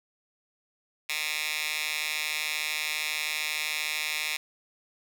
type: tone with high-pass filter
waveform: 10% pulse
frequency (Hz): 152.8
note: D#3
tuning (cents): -31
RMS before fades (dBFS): -31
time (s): 1.09-4.37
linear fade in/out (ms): 5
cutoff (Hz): 2500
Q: 1.8
effects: none